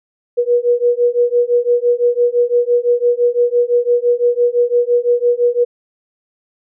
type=beating tone pair; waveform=sine; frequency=480 / 485.9 Hz; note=B4 / B4; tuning=-49 / -28 cents; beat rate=5.9 Hz; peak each=-14 dBFS; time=0.37-5.65 s; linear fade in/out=20 ms; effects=none